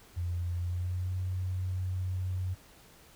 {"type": "tone with pitch glide", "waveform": "sine", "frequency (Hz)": [87.3, 92.28], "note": ["F2", "F#2"], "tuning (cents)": [0, -4], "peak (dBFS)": -30, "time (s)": [0.16, 2.55], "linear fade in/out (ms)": 20, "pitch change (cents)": 96, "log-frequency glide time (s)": [0.57, 1.16], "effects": ["pink hiss -57 dBFS RMS until 3.15 s"]}